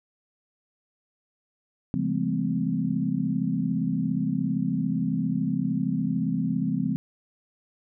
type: tone cluster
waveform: sine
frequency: 136 / 169.9 / 203 / 220.5 / 257.7 Hz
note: C#3 / F3 / G#3 / A3 / C4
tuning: -33 / -47 / -39 / +4 / -26 cents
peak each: -33 / -28 / -30 / -32 / -28 dBFS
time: 1.94-6.96 s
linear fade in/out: 0 ms
effects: none